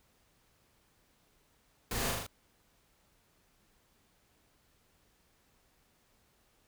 pink noise with echo, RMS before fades -36 dBFS, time 1.91-2.11 s, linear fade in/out 2 ms, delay 39 ms, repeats 4, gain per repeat -2 dB, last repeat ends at 2.266 s, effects pink hiss -70 dBFS RMS until 6.67 s

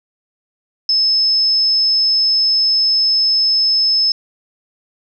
sine tone, 5220 Hz, E8, 18 cents flat, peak -11 dBFS, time 0.89-4.12 s, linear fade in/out 2 ms, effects none

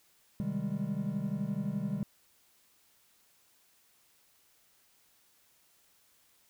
triangle chord, Ab major seventh, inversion first, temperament equal, 130.81 / 155.56 / 196 / 207.7 Hz, C3 / Eb3 / G3 / Ab3, 0 / 0 / 0 / 0 cents, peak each -39 / -36 / -33 / -35 dBFS, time 0.4-2.03 s, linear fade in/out 0 ms, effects white hiss -67 dBFS RMS until 6.49 s

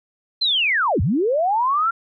sine linear two-way sweep, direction down then up, 4186 to 69.3 to 1391 Hz, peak -16 dBFS, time 0.41-1.91 s, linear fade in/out 10 ms, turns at 1.01 s, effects none

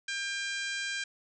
harmonic tone, 798 Hz, G5, 31 cents sharp, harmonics 2 / 3 / 4 / 5 / 6 / 7 / 8 / 9 / 10, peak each -35 / -39 / -41 / -43 / -45 / -46 / -47 / -48 / -49 dBFS, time 0.08-1.04 s, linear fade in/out 5 ms, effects none

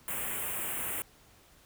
white band-stop noise, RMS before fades -35 dBFS, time 0.08-1.02 s, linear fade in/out 0 ms, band 3000 to 7900 Hz, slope 48 dB/octave, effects pink hiss -60 dBFS RMS until 1.65 s

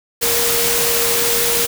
sine tone in noise, 470 Hz, A#4, 14 cents sharp, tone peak -22 dBFS, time 0.21-1.67 s, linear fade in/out 20 ms, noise white, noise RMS -17 dBFS, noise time 0.21-1.67 s, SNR -8 dB, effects none

